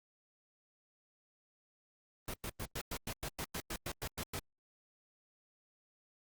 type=noise bursts; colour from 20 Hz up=pink; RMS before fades=-40 dBFS; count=14; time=2.28-4.392 s; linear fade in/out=2 ms; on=58 ms; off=100 ms; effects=Opus 32 kbps